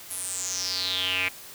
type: tone with band-pass filter sweep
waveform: square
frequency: 92.5 Hz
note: F#2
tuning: in tune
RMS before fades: -29 dBFS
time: 0.1-1.29 s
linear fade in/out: 10 ms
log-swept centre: 11000 to 2300 Hz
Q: 7.2
effects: white hiss -44 dBFS RMS until 1.54 s